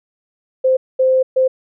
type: tone bursts at uneven times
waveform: sine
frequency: 520 Hz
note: C5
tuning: 11 cents flat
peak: -10 dBFS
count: 3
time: 0.64-0.77 / 0.99-1.23 / 1.36-1.48 s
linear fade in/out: 10 ms
effects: none